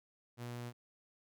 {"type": "tone", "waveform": "sawtooth", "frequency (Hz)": 120.5, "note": "B2", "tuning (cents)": -42, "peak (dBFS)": -38, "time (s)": [0.37, 0.73], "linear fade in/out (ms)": 50, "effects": []}